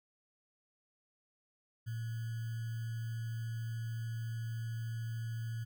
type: tone with sample-and-hold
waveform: sine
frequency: 114.2 Hz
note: A#2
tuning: 35 cents flat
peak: -36 dBFS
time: 1.86-5.65 s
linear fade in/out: 20 ms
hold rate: 1575 Hz
effects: none